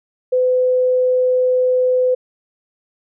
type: tone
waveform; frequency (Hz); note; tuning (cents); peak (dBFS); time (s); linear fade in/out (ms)
sine; 506; B4; +42; -12; 0.32-2.15; 10
effects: none